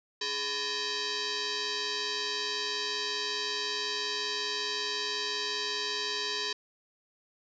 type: tone with frequency modulation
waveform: sine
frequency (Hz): 417.7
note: G#4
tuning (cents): +10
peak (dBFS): -30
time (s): 0.21-6.53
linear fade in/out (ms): 5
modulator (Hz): 710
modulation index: 7.2
effects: none